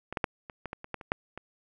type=clicks; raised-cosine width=0.5 ms; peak=-21 / -14 / -10 / -26 / -21 / -21 / -26 / -18 / -28 / -10 / -24 dBFS; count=11; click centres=0.126 / 0.172 / 0.242 / 0.498 / 0.657 / 0.731 / 0.844 / 0.943 / 1.012 / 1.119 / 1.376 s; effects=none